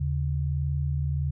sine tone pair together, 78.57 / 140 Hz, D#2 / C#3, +17 / +18 cents, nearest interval minor seventh, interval 1001 cents, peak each -27 dBFS, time 0-1.31 s, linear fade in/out 10 ms, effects none

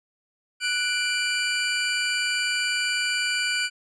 25% pulse tone pair together, 1480 / 2356 Hz, F#6 / D7, 0 / +5 cents, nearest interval minor sixth, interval 805 cents, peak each -22 dBFS, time 0.6-3.7 s, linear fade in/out 50 ms, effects resampled to 22050 Hz

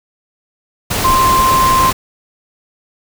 sine tone in noise, 1046.5 Hz, C6, in tune, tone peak -9 dBFS, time 1.04-1.91 s, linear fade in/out 10 ms, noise pink, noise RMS -17 dBFS, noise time 0.9-1.93 s, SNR +5 dB, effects none

